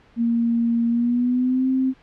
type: tone with pitch glide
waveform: sine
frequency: 233.1 to 261.6 Hz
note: A#3 to C4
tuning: 0 to 0 cents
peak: -17 dBFS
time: 0.16-1.94 s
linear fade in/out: 50 ms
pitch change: +200 cents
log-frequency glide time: 0.88-1.68 s
effects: pink hiss -54 dBFS RMS until 2.02 s + low-pass 3000 Hz 12 dB/octave